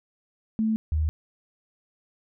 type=tone pair in turn; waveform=sine; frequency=220 / 77.51 Hz; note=A3 / D#2; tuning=0 / -6 cents; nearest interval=octave + tritone; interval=1806 cents; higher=first; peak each=-21 dBFS; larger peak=neither; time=0.59-0.76 / 0.92-1.09 s; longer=neither; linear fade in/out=0 ms; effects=none